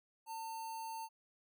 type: tone with notch filter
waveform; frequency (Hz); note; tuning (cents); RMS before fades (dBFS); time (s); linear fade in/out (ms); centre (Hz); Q
square; 900; A5; +39; -44; 0.26-1.09; 50; 3200; 1.3
effects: none